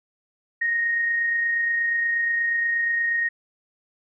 sine tone with amplitude modulation, 1864 Hz, A#6, 1 cent flat, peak -19 dBFS, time 0.61-3.29 s, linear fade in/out 10 ms, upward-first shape sine, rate 28.4 Hz, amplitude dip 25%, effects none

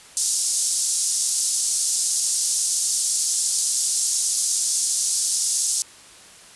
white band-pass noise, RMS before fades -22 dBFS, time 0.17-5.82 s, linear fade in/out 0 ms, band 5400 to 9900 Hz, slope 24 dB/octave, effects white hiss -46 dBFS RMS until 6.55 s + resampled to 24000 Hz

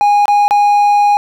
triangle tone with dropouts, 822 Hz, G#5, 18 cents flat, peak -5 dBFS, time 0.01-1.17 s, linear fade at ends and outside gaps 0 ms, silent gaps 0.256-0.281 / 0.48-0.509 s, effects none

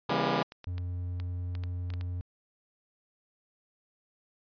10% pulse chord, C# diminished seventh, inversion none, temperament just, 138.59 / 166.31 / 199.57 / 239.5 Hz, C#3 / E3 / G3 / Bb3, 0 / +16 / +31 / +47 cents, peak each -24 dBFS, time 0.09-0.43 s, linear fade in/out 5 ms
clicks, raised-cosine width 0.2 ms, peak -27 dBFS, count 9, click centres 0.521 / 0.643 / 0.781 / 1.2 / 1.552 / 1.637 / 1.903 / 1.938 / 2.011 s
triangle tone, 89 Hz, F2, 33 cents sharp, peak -30 dBFS, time 0.67-2.21 s, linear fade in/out 0 ms
effects resampled to 11025 Hz

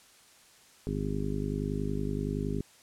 harmonic tone, 50.7 Hz, G#1, 41 cents flat, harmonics 1 / 2 / 3 / 4 / 5 / 6 / 7 / 8, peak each -36 / -39 / -35 / -38 / -36 / -43 / -42 / -38 dBFS, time 0.87-2.61 s, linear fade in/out 0 ms, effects white hiss -58 dBFS RMS until 2.82 s + low-pass 10000 Hz 12 dB/octave

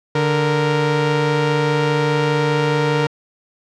sawtooth tone pair together, 146.83 / 465.4 Hz, D3 / A#4, 0 / -3 cents, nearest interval octave + minor sixth, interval 1997 cents, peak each -14 dBFS, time 0.15-3.07 s, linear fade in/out 5 ms, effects low-pass 4000 Hz 12 dB/octave

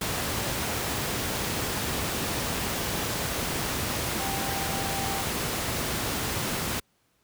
sine tone in noise, 784 Hz, G5, in tune, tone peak -34 dBFS, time 4.19-5.22 s, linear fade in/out 5 ms, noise pink, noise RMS -29 dBFS, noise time 0.01-6.8 s, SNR -8 dB, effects pink hiss -69 dBFS RMS until 7.23 s + high-pass 60 Hz 12 dB/octave

